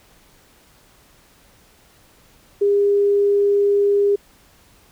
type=tone; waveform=sine; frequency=404.5 Hz; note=G#4; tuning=46 cents flat; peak=-13 dBFS; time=2.61-4.16 s; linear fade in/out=10 ms; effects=pink hiss -53 dBFS RMS until 4.91 s